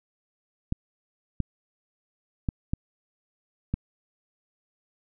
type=clicks; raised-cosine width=5 ms; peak=-13 dBFS; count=5; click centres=0.724 / 1.403 / 2.488 / 2.735 / 3.74 s; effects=none